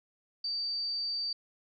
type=tone; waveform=sine; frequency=4628 Hz; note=D8; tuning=26 cents flat; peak=-31 dBFS; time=0.44-1.33 s; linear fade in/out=5 ms; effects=none